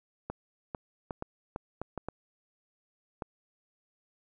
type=clicks; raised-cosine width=1 ms; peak=-21 dBFS; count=9; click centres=0.3 / 0.748 / 1.108 / 1.224 / 1.561 / 1.816 / 1.977 / 2.086 / 3.222 s; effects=none